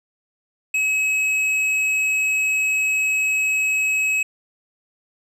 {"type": "tone with hard clipping", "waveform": "sine", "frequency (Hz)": 2562, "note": "E7", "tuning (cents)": -50, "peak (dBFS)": -19, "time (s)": [0.74, 4.23], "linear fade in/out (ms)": 5, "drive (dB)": 7, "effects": []}